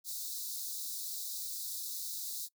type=high-pass noise; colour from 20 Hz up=white; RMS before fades=-40 dBFS; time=0.04-2.49 s; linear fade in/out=50 ms; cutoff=3700 Hz; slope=96 dB/octave; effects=noise-tail reverb RT60 0.1 s tail -22 dB re dry